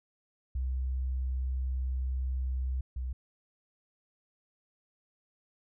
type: tone pair in turn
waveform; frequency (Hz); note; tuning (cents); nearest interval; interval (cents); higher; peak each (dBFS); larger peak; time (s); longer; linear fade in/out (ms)
sine; 64.4 / 63.33; C2 / B1; -27 / +44; unison; 29; first; -29 / -32; first; 0.55-2.81 / 2.96-3.13; first; 5
effects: none